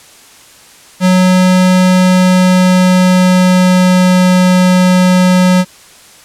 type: tone with pitch glide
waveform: square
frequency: 183.9 to 182.74 Hz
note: F#3 to F#3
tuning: -10 to -21 cents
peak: -6 dBFS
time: 1-5.65 s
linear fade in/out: 50 ms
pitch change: -11 cents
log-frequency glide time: 1.87-4.33 s
effects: white hiss -39 dBFS RMS until 6.24 s + low-pass 10000 Hz 12 dB/octave